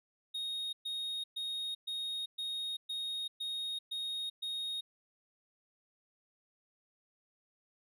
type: tone bursts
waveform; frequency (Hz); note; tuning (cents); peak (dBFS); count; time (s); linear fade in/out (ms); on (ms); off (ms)
triangle; 3729; A#7; 0; -34; 9; 0.34-4.81; 10; 390; 120
effects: none